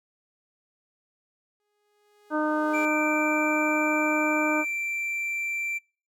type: tone with exponential growth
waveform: sawtooth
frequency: 415 Hz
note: G#4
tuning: 1 cent flat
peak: -33 dBFS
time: 1.6-2.85 s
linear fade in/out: 0 ms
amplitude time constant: 270 ms
type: harmonic tone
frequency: 305.4 Hz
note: D#4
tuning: 32 cents flat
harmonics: 1 / 2 / 3 / 4 / 5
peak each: -26 / -29 / -31 / -32 / -33 dBFS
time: 2.3-4.65 s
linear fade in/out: 50 ms
type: tone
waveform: triangle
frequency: 2349 Hz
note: D7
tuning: in tune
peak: -26 dBFS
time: 2.73-5.79 s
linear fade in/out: 20 ms
effects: noise-tail reverb RT60 0.4 s tail -26 dB re dry